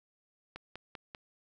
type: click train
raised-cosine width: 0.3 ms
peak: -27 dBFS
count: 4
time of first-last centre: 0.56-1.148 s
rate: 5.1 Hz
effects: none